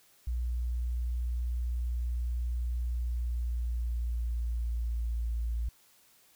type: tone with pitch glide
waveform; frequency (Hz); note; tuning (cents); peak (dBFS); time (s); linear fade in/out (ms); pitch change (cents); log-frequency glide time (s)
sine; 60.1 to 57.62; B1 to A#1; -46 to -19; -29; 0.27-5.69; 5; -73; 2.88-5.15
effects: white hiss -63 dBFS RMS until 6.35 s